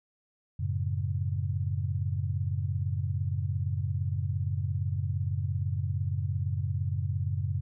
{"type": "chord", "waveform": "sine", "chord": "F# minor", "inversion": "none", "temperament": "equal", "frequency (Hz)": [92.5, 110, 138.59], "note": ["F#2", "A2", "C#3"], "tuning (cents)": [0, 0, 0], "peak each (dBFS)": [-30, -33, -33], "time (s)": [0.59, 7.61], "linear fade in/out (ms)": 10, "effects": []}